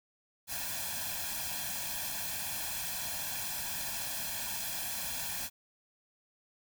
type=noise with comb filter; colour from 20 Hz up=white; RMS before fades=-37 dBFS; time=0.47-5.5 s; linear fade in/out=50 ms; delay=1.2 ms; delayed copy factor=+0.8; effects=none